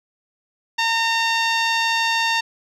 10% pulse tone with low-pass filter, 913 Hz, A#5, 36 cents flat, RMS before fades -20 dBFS, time 0.78-2.41 s, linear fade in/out 10 ms, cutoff 5900 Hz, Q 0.55, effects none

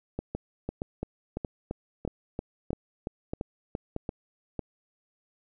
two click trains, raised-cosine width 2 ms, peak -18 / -18 dBFS, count 12 / 8, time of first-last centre 0.35-4.091 / 0.19-4.593 s, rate 2.94 / 1.59 Hz, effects none

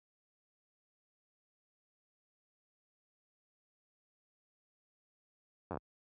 slowing click train, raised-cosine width 1 ms, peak -25 dBFS, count 6, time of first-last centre 5.71-5.772 s, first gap 10 ms, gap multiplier 1.11, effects high-pass 60 Hz 12 dB/octave

